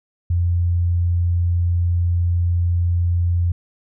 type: tone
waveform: sine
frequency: 86.9 Hz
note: F2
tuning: 8 cents flat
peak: -15 dBFS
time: 0.3-3.52 s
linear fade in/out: 5 ms
effects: none